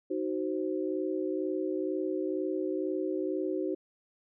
sine chord, C diminished, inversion first, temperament equal with one note detuned, 311.1 / 373.2 / 523.3 Hz, Eb4 / Gb4 / C5, 0 / +15 / 0 cents, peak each -33 / -32 / -37 dBFS, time 0.1-3.75 s, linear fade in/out 10 ms, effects none

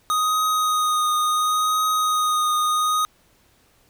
square tone with vibrato, 1244.5 Hz, D#6, in tune, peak -19 dBFS, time 0.1-3.05 s, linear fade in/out 0 ms, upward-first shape triangle, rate 0.71 Hz, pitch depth 19 cents each way, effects pink hiss -59 dBFS RMS until 3.89 s

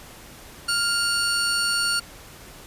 35% pulse tone pair together, 1400 / 4445 Hz, F6 / C#8, +4 / +4 cents, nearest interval octave + minor sixth, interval 2000 cents, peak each -22 dBFS, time 0.68-2 s, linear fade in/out 10 ms, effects pink hiss -44 dBFS RMS until 2.66 s + resampled to 32000 Hz

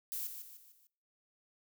violet noise with echo, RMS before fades -39 dBFS, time 0.12-0.27 s, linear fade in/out 0 ms, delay 150 ms, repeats 4, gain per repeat -7 dB, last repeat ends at 0.87 s, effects noise-tail reverb RT60 0.5 s tail -22 dB re dry

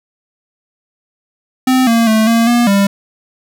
square tone with pitch steps, 257.9 / 230.1 / 219.1 / 229.9 / 239 / 198.8 Hz, C4 / A#3 / A3 / A#3 / A#3 / G3, -25 / -22 / -7 / -24 / +43 / +25 cents, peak -9 dBFS, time 1.67-2.87 s, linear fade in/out 5 ms, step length 200 ms, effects none

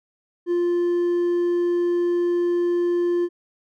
triangle tone with hard clipping, 349.2 Hz, F4, in tune, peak -19 dBFS, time 0.46-3.29 s, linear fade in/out 50 ms, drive 5 dB, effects none

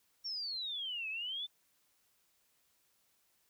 sine exponential two-way sweep, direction down then up, 5588 to 2532 to 3575 Hz, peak -37 dBFS, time 0.24-1.47 s, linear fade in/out 20 ms, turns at 1.09 s, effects white hiss -74 dBFS RMS until 3.49 s

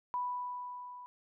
sine tone with level ramp, 987.8 Hz, B5, in tune, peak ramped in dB -31 to -46 dBFS, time 0.14-1.06 s, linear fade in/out 0 ms, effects none

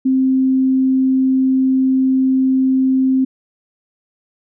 sine tone, 262.5 Hz, C4, 6 cents sharp, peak -11 dBFS, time 0.05-3.25 s, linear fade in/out 10 ms, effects none

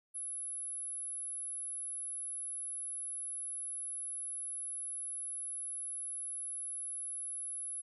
sine tone, 10960 Hz, F9, 34 cents flat, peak -38 dBFS, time 0.14-7.82 s, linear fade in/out 20 ms, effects none

